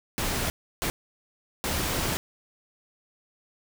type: noise bursts at uneven times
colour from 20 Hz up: pink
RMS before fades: -28 dBFS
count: 3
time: 0.18-0.5 / 0.82-0.9 / 1.64-2.17 s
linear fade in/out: 0 ms
effects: none